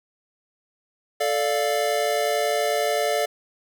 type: chord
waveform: square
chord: D minor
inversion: second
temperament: equal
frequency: 440 / 587.3 / 698.5 Hz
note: A4 / D5 / F5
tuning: 0 / 0 / 0 cents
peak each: -27 / -25 / -26 dBFS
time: 1.2-3.26 s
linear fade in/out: 10 ms
effects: none